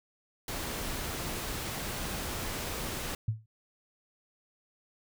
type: noise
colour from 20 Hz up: pink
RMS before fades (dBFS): -36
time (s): 0.48-3.15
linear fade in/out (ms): 2
type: tone with exponential decay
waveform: sine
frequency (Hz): 110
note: A2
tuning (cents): 0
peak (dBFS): -23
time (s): 3.28-3.46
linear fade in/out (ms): 5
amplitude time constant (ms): 37
effects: none